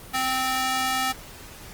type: tone with high-pass filter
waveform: square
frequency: 260.1 Hz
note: C4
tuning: 10 cents flat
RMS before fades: -25 dBFS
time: 0.13-1.13 s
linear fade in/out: 20 ms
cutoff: 880 Hz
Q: 0.82
effects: pink hiss -43 dBFS RMS until 1.73 s + Opus 24 kbps